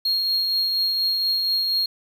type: tone with tremolo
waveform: triangle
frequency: 4261 Hz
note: C8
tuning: 31 cents sharp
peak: -17 dBFS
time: 0.05-1.86 s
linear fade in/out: 5 ms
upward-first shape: triangle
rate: 4.2 Hz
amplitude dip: 30%
effects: 8-bit